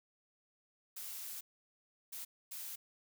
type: noise bursts at uneven times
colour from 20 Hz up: blue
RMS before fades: -45 dBFS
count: 3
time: 0.96-1.41 / 2.12-2.25 / 2.51-2.76 s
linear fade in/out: 10 ms
effects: none